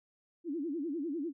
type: tone with vibrato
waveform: sine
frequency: 307.7 Hz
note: D#4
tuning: 19 cents flat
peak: -33 dBFS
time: 0.44-1.33 s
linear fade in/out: 50 ms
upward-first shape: sine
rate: 10 Hz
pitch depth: 220 cents each way
effects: none